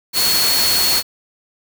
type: tone in noise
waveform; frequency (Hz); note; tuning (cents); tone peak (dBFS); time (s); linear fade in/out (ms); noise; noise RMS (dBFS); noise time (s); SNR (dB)
sine; 4357; C#8; -31; -16; 0.13-1.03; 50; white; -18; 0.13-1.03; -1
effects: none